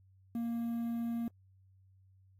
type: tone with quantisation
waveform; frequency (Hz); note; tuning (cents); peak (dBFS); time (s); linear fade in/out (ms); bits
triangle; 233.1; A#3; 0; -31; 0.35-1.28; 2; 10
effects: added 95 Hz sine -61 dBFS peak until 2.39 s + AAC 48 kbps